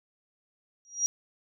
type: tone with exponential growth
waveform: sine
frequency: 5730 Hz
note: F8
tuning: 44 cents sharp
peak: -19 dBFS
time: 0.85-1.06 s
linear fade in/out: 0 ms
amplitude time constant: 44 ms
effects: none